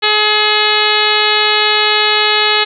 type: harmonic tone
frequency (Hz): 423.7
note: G#4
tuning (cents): +35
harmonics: 1 / 2 / 3 / 4 / 5 / 6 / 7 / 8 / 9 / 10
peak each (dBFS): -19 / -19 / -19 / -19 / -19 / -19 / -19 / -19 / -19 / -19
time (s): 0.02-2.65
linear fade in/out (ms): 20
effects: none